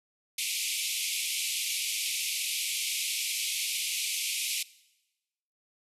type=band-pass noise; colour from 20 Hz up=pink; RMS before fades=-32 dBFS; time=0.38-4.63 s; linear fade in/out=5 ms; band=2200 to 13000 Hz; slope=96 dB/octave; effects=noise-tail reverb RT60 1.0 s tail -20 dB re dry